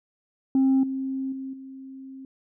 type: tone with level steps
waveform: sine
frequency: 266.3 Hz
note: C4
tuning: 31 cents sharp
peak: -15 / -26 / -31 / -38 dBFS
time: 0.55-2.25 s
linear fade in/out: 2 ms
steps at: 0.83 / 1.32 / 1.53 s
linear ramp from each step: 5 ms
effects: tanh soft clip ceiling -15 dBFS